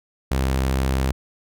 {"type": "tone", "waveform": "sawtooth", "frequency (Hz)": 66, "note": "C2", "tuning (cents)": 16, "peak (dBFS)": -15, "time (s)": [0.31, 1.12], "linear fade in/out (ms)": 5, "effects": []}